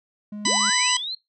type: tone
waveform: triangle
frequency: 208.6 Hz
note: G#3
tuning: 8 cents sharp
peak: -29 dBFS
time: 0.32-0.7 s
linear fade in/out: 5 ms
type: harmonic tone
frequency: 996 Hz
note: B5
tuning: 14 cents sharp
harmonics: 1 / 2 / 3 / 4 / 5 / 6 / 8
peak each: -27 / -27 / -27 / -27 / -27 / -27 / -27 dBFS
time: 0.45-0.97 s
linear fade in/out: 5 ms
type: linear sweep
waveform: sine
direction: up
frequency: 167.8 to 4256 Hz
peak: -27 dBFS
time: 0.45-1.15 s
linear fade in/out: 5 ms
effects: noise-tail reverb RT60 0.2 s tail -21 dB re dry